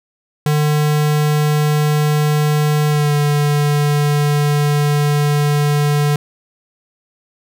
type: tone with pitch glide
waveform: square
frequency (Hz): 150 to 146.66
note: D3 to D3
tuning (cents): +37 to -2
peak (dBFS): -13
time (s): 0.46-6.16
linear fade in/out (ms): 2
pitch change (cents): -39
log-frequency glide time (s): 2.88-3.13
effects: none